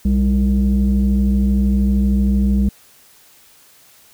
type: tone pair together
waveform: sine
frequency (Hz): 62.39 / 200.1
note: B1 / G3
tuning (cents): +18 / +36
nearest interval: octave + minor sixth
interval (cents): 2018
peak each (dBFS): -13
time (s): 0.05-2.69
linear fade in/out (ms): 5
effects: tanh soft clip ceiling -9 dBFS + white hiss -49 dBFS RMS until 4.13 s